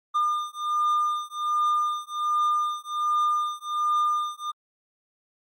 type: beating tone pair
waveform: triangle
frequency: 1206 / 1207.3 Hz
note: D6 / D6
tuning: +46 / +47 cents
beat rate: 1.3 Hz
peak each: -24 / -24 dBFS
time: 0.14-4.52 s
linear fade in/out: 20 ms
effects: Opus 48 kbps